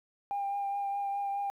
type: tone with vibrato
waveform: sine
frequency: 800 Hz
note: G5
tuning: 35 cents sharp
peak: -29 dBFS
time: 0.31-1.5 s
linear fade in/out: 0 ms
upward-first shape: triangle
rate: 4.8 Hz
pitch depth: 19 cents each way
effects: tanh soft clip ceiling -27 dBFS + 11-bit